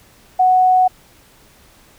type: tone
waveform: sine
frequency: 740 Hz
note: F#5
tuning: in tune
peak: -9 dBFS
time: 0.39-0.88 s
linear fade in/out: 10 ms
effects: pink hiss -49 dBFS RMS until 1.98 s